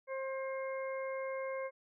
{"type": "harmonic tone", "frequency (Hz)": 532, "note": "C5", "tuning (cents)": 29, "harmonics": [1, 2, 3, 4], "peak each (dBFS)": [-37, -45, -51, -47], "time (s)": [0.07, 1.71], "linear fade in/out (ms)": 50, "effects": []}